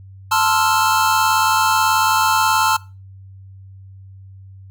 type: chord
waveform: square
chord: F major seventh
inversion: first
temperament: equal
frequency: 880 / 1046.5 / 1318.5 / 1396.9 Hz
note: A5 / C6 / E6 / F6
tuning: 0 / 0 / 0 / 0 cents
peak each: -18 / -21 / -21 / -22 dBFS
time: 0.31-2.77 s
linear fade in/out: 10 ms
effects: noise-tail reverb RT60 0.3 s tail -21 dB re dry + added 96 Hz sine -37 dBFS peak until 4.7 s